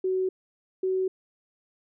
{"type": "tone pair in turn", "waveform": "sine", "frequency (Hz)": [374.3, 375.7], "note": ["F#4", "F#4"], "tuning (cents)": [20, 26], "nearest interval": "unison", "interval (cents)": 6, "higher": "second", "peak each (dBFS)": -23, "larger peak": "neither", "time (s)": [[0.04, 0.29], [0.83, 1.08]], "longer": "neither", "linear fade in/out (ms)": 5, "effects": []}